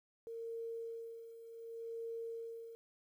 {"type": "tone with tremolo", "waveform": "sine", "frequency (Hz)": 458.6, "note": "A#4", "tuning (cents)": -28, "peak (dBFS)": -40, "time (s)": [0.27, 2.75], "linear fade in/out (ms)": 0, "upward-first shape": "sine", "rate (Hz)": 0.67, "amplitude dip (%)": 70, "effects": ["12-bit"]}